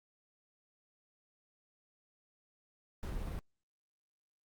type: noise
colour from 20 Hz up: brown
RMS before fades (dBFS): -39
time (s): 3.03-3.39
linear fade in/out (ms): 0
effects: Opus 48 kbps